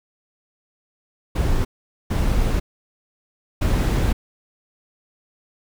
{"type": "noise bursts at uneven times", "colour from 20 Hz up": "brown", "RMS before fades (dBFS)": -19, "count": 3, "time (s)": [[1.35, 1.65], [2.1, 2.6], [3.61, 4.13]], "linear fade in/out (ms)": 10, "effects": []}